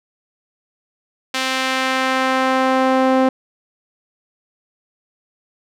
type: tone with band-pass filter sweep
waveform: sawtooth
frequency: 261.5 Hz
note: C4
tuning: 1 cent flat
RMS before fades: -17 dBFS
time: 1.34-3.29 s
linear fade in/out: 5 ms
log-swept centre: 3300 to 540 Hz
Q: 0.78
effects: none